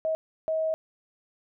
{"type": "tone bursts at uneven times", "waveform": "sine", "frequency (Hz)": 637, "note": "D#5", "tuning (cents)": 41, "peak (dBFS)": -24, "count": 2, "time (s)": [[0.05, 0.15], [0.48, 0.74]], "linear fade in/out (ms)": 0, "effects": []}